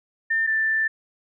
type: tone pair in turn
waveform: sine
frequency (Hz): 1800 / 1771.1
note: A6 / A6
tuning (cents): +39 / +11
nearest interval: unison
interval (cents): 28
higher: first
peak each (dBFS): -19 / -19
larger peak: neither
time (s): 0.3-0.47 / 0.47-0.88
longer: second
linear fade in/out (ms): 10
effects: none